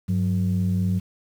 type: tone pair together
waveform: sine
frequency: 98.48 / 182.5 Hz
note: G2 / F#3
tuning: +8 / -24 cents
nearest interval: major seventh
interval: 1068 cents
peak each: -21 dBFS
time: 0.08-1 s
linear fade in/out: 20 ms
effects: tanh soft clip ceiling -15 dBFS + 8-bit

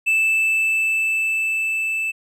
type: tone with level ramp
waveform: triangle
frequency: 2637 Hz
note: E7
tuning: in tune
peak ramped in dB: -13 to -19 dBFS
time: 0.06-2.12 s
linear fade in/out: 20 ms
effects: none

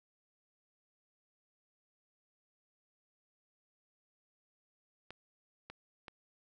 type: clicks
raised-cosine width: 0.3 ms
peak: -30 dBFS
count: 3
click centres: 5.106 / 5.7 / 6.082 s
effects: none

